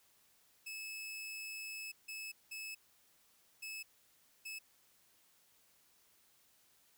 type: tone bursts at uneven times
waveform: sawtooth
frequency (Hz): 2600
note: E7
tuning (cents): -24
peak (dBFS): -40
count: 5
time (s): 0.66-1.92 / 2.08-2.32 / 2.51-2.75 / 3.62-3.83 / 4.45-4.59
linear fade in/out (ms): 10
effects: white hiss -70 dBFS RMS until 6.97 s